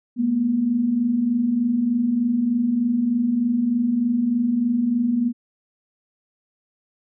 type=tone pair together; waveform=sine; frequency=217.6 / 240.9 Hz; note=A3 / B3; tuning=-19 / -43 cents; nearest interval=major second; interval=176 cents; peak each=-26 / -18 dBFS; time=0.16-5.33 s; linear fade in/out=50 ms; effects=none